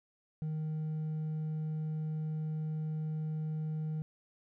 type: tone with hard clipping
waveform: sine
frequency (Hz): 155.56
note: D#3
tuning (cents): 0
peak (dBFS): -34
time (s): 0.42-4.02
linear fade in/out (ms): 0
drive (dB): 2
effects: none